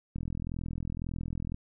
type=click train; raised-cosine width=5 ms; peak=-23 dBFS; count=59; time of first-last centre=0.16-1.544 s; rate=41.9 Hz; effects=none